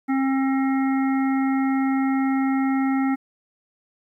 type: harmonic tone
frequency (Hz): 268.2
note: C4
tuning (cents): +43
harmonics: 1 / 3 / 5 / 7 / 8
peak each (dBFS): -19 / -29 / -33 / -36 / -37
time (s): 0.08-3.16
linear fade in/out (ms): 20
effects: 10-bit